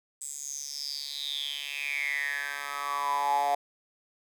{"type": "tone with high-pass filter sweep", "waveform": "10% pulse", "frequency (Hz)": 142.5, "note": "C#3", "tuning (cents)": 48, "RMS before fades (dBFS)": -32, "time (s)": [0.21, 3.55], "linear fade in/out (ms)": 5, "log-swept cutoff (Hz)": [8000, 730], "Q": 9.8, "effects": []}